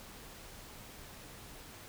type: silence
effects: pink hiss -51 dBFS RMS until 1.88 s